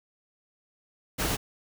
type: noise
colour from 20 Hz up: pink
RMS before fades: -28 dBFS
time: 1.18-1.37 s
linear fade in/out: 20 ms
effects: none